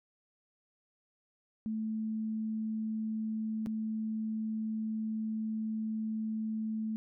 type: tone with dropouts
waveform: sine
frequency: 219 Hz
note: A3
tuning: 8 cents flat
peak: -32 dBFS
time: 1.66-6.96 s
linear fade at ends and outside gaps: 0 ms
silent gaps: 3.661-3.669 s
effects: none